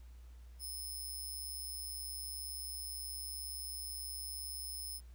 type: tone with amplitude modulation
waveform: 5% pulse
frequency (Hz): 5200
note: E8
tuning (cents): -24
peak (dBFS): -33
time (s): 0.59-5.01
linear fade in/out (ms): 50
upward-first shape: sine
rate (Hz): 139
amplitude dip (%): 70
effects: added 60 Hz sine -51 dBFS peak until 5.14 s + pink hiss -70 dBFS RMS until 5.14 s